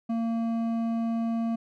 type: tone with hard clipping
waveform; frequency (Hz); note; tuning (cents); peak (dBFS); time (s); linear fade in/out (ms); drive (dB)
sine; 229.1; A#3; -30; -27; 0.09-1.56; 10; 8
effects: none